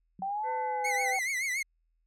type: tone with exponential decay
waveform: sine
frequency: 185 Hz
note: F#3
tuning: in tune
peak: -39 dBFS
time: 0.19-0.33 s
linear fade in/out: 2 ms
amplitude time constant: 29 ms
type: linear two-way sweep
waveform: sine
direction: up then down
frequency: 765 to 895 to 765 Hz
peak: -30 dBFS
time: 0.22-1.19 s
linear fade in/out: 2 ms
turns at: 0.5 s
type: harmonic tone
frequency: 505 Hz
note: B4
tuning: 39 cents sharp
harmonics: 1 / 3 / 4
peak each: -36 / -47 / -45 dBFS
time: 0.43-1.18 s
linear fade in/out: 50 ms
type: tone with vibrato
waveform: 45% pulse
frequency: 2093 Hz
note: C7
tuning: in tune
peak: -29 dBFS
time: 0.84-1.63 s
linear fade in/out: 10 ms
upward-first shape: triangle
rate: 7 Hz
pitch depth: 130 cents each way
effects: added 41 Hz sine -70 dBFS peak until 2.06 s + low-pass 11000 Hz 12 dB/octave